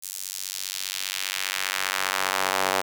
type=tone with high-pass filter sweep; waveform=sawtooth; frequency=95 Hz; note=F#2; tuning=46 cents sharp; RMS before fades=-28 dBFS; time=0.02-2.82 s; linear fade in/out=20 ms; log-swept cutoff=7800 to 660 Hz; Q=1; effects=none